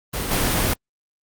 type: noise with level steps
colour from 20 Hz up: pink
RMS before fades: -26 / -20 dBFS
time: 0.13-0.74 s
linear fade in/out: 10 ms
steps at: 0.31 s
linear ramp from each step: 2 ms
effects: Opus 24 kbps